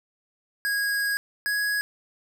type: tone pair in turn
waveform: square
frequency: 1647 / 1666.1 Hz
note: G#6 / G#6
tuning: -15 / +5 cents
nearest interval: unison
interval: 20 cents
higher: second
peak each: -24 dBFS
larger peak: neither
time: 0.65-1.17 / 1.46-1.81 s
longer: first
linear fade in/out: 0 ms
effects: none